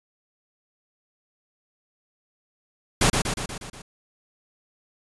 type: noise with echo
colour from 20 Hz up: pink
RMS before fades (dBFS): -18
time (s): 3.01-3.1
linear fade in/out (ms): 5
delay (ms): 120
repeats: 6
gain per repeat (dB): -4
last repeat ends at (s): 3.82
effects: resampled to 24000 Hz